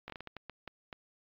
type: slowing click train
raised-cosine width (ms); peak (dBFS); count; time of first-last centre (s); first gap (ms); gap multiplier
0.3; -26; 10; 0.08-0.928; 18; 1.39
effects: low-pass 4000 Hz 12 dB/octave + AAC 64 kbps